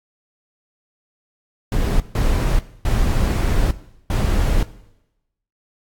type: noise bursts at uneven times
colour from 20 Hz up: brown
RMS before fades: -17 dBFS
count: 4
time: 1.72-2 / 2.15-2.59 / 2.85-3.71 / 4.1-4.63 s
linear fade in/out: 2 ms
effects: noise-tail reverb RT60 0.9 s tail -17 dB re dry + AAC 64 kbps